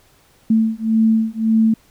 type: beating tone pair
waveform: sine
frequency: 221.3 / 223.1 Hz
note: A3 / A3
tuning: +10 / +24 cents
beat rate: 1.8 Hz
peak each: -16 dBFS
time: 0.5-1.74 s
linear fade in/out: 5 ms
effects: pink hiss -54 dBFS RMS until 1.9 s